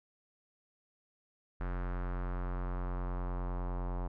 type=tone with low-pass filter sweep; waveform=square; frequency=44.88 Hz; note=F1; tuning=48 cents sharp; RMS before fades=-36 dBFS; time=1.6-4.08 s; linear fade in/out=10 ms; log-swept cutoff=1500 to 960 Hz; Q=2.2; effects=none